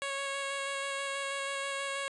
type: tone with vibrato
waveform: 10% pulse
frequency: 552 Hz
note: C#5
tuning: 7 cents flat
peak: -25 dBFS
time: 0.02-2.08 s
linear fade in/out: 0 ms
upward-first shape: square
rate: 6.2 Hz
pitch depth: 9 cents each way
effects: resampled to 24000 Hz